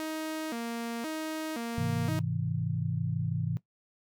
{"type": "tone with vibrato", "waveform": "sawtooth", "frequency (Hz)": 270.6, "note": "C#4", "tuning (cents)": -42, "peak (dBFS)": -29, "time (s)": [0, 2.19], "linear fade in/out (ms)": 0, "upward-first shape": "square", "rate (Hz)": 0.96, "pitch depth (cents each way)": 260}
{"type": "chord", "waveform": "sine", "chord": "Ab augmented", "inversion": "none", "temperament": "just", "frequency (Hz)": [103.83, 129.78, 162.23], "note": ["Ab2", "C3", "E3"], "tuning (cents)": [0, -14, -27], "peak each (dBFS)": [-34, -33, -32], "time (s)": [1.78, 3.57], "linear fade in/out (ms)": 0}
{"effects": ["noise-tail reverb RT60 0.1 s tail -17 dB re dry"]}